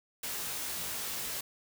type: noise with comb filter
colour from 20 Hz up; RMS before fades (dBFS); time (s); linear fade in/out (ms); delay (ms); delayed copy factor
white; -37; 0.23-1.41; 5; 18; +0.5
effects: none